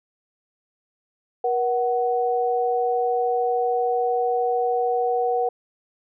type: tone pair together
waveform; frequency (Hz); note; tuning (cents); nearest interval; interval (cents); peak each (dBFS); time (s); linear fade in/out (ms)
sine; 478.3 / 745.2; A#4 / F#5; +44 / +12; minor sixth; 768; -22; 1.44-5.49; 5
effects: none